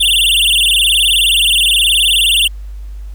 square tone with vibrato, 3136 Hz, G7, in tune, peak -9 dBFS, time 0-2.48 s, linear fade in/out 10 ms, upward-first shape sine, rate 19 Hz, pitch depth 240 cents each way, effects added 50 Hz sine -24 dBFS peak until 3.14 s + pink hiss -51 dBFS RMS until 3.14 s

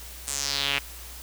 sawtooth tone with band-pass filter sweep, 140.2 Hz, C#3, 20 cents sharp, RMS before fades -28 dBFS, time 0.27-0.79 s, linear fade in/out 10 ms, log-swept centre 8600 to 2500 Hz, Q 3.1, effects added 60 Hz sine -43 dBFS peak until 1.22 s + white hiss -43 dBFS RMS until 1.22 s

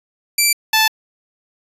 10% pulse tone pair in turn, 2340 / 876.5 Hz, D7 / A5, -7 / -7 cents, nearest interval octave + perfect fourth, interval 1700 cents, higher first, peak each -3 dBFS, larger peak neither, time 0.38-0.53 / 0.73-0.88 s, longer neither, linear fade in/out 5 ms, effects resampled to 32000 Hz

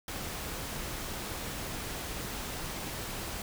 pink noise, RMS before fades -38 dBFS, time 0.08-3.42 s, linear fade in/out 2 ms, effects none

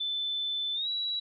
sine tone with pitch glide, 3520 to 3906 Hz, A7 to B7, 0 to -20 cents, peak -29 dBFS, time 0-1.2 s, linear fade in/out 10 ms, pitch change +180 cents, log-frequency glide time 0.74-0.88 s, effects none

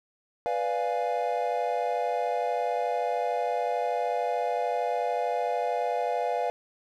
triangle chord, B diminished seventh, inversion none, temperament equal, 493.9 / 587.3 / 698.5 / 830.6 Hz, B4 / D5 / F5 / Ab5, 0 / 0 / 0 / 0 cents, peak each -29 / -31 / -27 / -31 dBFS, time 0.46-6.5 s, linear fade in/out 0 ms, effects none

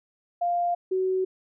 sine tone pair in turn, 698.5 / 374.9 Hz, F5 / F#4, 0 / +23 cents, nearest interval major seventh, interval 1077 cents, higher first, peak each -22 dBFS, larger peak neither, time 0.41-0.75 / 0.91-1.25 s, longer neither, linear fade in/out 10 ms, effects none

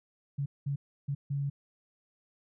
sine tone bursts at uneven times, 140.6 Hz, C#3, 25 cents sharp, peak -29 dBFS, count 4, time 0.38-0.46 / 0.66-0.76 / 1.08-1.15 / 1.3-1.5 s, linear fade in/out 10 ms, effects none

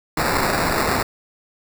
white noise with sample-and-hold, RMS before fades -20 dBFS, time 0.17-1.03 s, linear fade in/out 5 ms, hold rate 3150 Hz, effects none

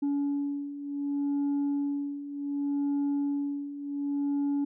sine beating tone pair, 283.7 / 284.37 Hz, C#4 / C#4, +40 / +44 cents, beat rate 0.67 Hz, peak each -31 / -27 dBFS, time 0.02-4.65 s, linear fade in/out 10 ms, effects tanh soft clip ceiling -24 dBFS

